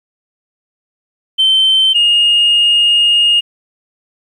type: tone pair in turn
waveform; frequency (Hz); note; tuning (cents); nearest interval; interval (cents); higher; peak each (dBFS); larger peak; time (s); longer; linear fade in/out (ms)
sine; 3096 / 2848; G7 / F7; -22 / +33; minor second; 145; first; -6; neither; 1.38-1.94 / 1.94-3.41; second; 20
effects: tanh soft clip ceiling -4 dBFS + 8-bit